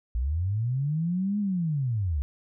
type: linear two-way sweep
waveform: sine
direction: up then down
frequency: 55 to 210 to 64.8 Hz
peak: -24 dBFS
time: 0.15-2.22 s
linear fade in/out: 0 ms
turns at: 1.39 s
effects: none